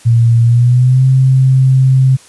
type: tone with pitch glide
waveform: sine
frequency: 116.54 to 131.57 Hz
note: A#2 to C3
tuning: 0 to +10 cents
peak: -5 dBFS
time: 0.05-2.17 s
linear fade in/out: 20 ms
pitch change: +210 cents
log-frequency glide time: 0.43-1.05 s
effects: white hiss -41 dBFS RMS until 2.28 s + resampled to 24000 Hz